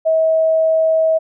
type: tone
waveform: sine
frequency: 642 Hz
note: E5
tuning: 46 cents flat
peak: -11 dBFS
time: 0.05-1.19 s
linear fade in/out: 20 ms
effects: none